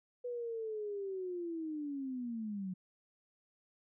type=linear sweep; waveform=sine; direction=down; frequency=493.9 to 180.7 Hz; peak=-37 dBFS; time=0.24-2.74 s; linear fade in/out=10 ms; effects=none